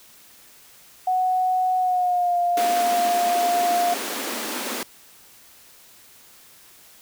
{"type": "tone with pitch glide", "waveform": "sine", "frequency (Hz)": [740, 702.1], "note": ["F#5", "F5"], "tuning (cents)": [0, 9], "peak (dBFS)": -18, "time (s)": [1.07, 3.94], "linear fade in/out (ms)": 5, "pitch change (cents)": -91, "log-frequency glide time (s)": [1.78, 2.37]}
{"type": "high-pass noise", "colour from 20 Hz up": "pink", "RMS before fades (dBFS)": -29, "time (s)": [2.57, 4.83], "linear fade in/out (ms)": 2, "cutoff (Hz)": 210, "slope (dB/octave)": 96}
{"effects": ["white hiss -50 dBFS RMS until 7.01 s"]}